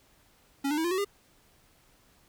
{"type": "tone with pitch steps", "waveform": "square", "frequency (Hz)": [277.2, 298.8, 322.1, 347.2, 374.3, 403.5], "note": ["C#4", "D4", "E4", "F4", "F#4", "G#4"], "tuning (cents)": [0, 30, -40, -10, 20, -50], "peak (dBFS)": -27, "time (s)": [0.64, 1.048], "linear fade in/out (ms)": 10, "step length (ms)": 68, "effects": ["pink hiss -63 dBFS RMS until 2.28 s"]}